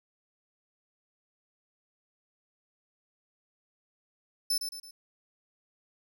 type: tone with echo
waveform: sawtooth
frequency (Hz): 5274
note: E8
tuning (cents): 0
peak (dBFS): -23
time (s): 4.5-4.58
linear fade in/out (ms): 5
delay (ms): 110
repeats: 3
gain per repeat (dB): -7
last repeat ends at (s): 4.91
effects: none